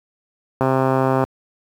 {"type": "click train", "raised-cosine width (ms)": 1, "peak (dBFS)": -4, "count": 84, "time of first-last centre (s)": [0.61, 1.239], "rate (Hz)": 132, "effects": ["high-pass 60 Hz 12 dB/octave", "7-bit"]}